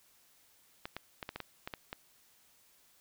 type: clicks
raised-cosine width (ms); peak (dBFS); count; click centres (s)
0.3; -23; 9; 0.855 / 0.966 / 1.228 / 1.291 / 1.36 / 1.403 / 1.675 / 1.738 / 1.929
effects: white hiss -66 dBFS RMS until 3 s